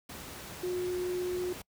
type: tone in noise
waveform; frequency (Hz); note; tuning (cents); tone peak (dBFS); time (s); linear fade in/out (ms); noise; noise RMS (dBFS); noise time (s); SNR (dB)
sine; 361; F#4; -43; -30; 0.63-1.53; 5; pink; -44; 0.09-1.62; +11
effects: noise-tail reverb RT60 0.1 s tail -26 dB re dry + high-pass 60 Hz 12 dB/octave